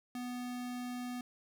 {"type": "tone", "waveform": "square", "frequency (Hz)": 246.9, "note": "B3", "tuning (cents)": 0, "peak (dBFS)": -39, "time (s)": [0.15, 1.21], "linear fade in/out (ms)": 2, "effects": []}